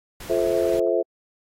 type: noise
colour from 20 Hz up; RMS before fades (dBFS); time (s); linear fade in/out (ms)
pink; -39; 0.2-0.8; 5
type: chord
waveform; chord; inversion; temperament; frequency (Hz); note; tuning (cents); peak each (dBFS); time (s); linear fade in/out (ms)
sine; F major seventh; none; just; 349.2 / 436.5 / 523.8 / 654.8; F4 / A4 / C5 / E5; 0 / -14 / +2 / -12; -24; 0.29-1.03; 20
effects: AAC 48 kbps